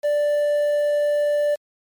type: tone with quantisation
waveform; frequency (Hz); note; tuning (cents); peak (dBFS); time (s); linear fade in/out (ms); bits
triangle; 587.3; D5; 0; -15; 0.03-1.56; 20; 7
effects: MP3 64 kbps

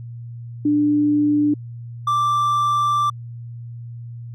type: tone pair in turn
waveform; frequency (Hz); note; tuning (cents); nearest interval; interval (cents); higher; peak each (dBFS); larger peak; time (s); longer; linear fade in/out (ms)
sine / triangle; 295.4 / 1174.8; D4 / D6; +10 / 0; 2 octaves; 2390; second; -14; neither; 0.65-1.54 / 2.07-3.1; second; 5
effects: added 118 Hz sine -31 dBFS peak until 4.34 s

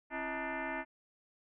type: tone with frequency modulation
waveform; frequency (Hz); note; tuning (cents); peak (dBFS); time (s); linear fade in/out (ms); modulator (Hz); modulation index
sine; 570; C#5; +48; -35; 0.1-0.85; 50; 302; 5.4
effects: none

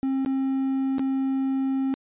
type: tone with dropouts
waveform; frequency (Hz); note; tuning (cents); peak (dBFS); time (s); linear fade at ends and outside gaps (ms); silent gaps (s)
triangle; 267.4; C4; +38; -20; 0.03-1.94; 0; 0.249-0.261 / 0.983-0.994
effects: resampled to 8000 Hz

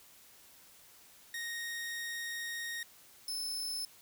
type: tone pair in turn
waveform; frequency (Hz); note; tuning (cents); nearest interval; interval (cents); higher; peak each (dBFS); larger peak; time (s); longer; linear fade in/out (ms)
sawtooth; 1864.7 / 5256; A#6 / E8; 0 / -6; octave + tritone; 1794; second; -34 / -33; second; 1.34-2.83 / 3.28-3.85; first; 2
effects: white hiss -59 dBFS RMS until 4.01 s

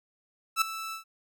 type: tone with ADSR envelope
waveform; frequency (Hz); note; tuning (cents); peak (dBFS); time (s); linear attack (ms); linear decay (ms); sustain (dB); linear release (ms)
sawtooth; 1318.5; E6; 0; -16; 0.56-1.04; 56; 5; -15; 110
effects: none

